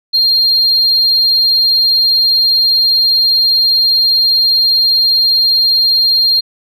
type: tone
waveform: sine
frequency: 4205 Hz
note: C8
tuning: 8 cents sharp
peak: -6 dBFS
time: 0.13-6.41 s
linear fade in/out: 20 ms
effects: tanh soft clip ceiling -5 dBFS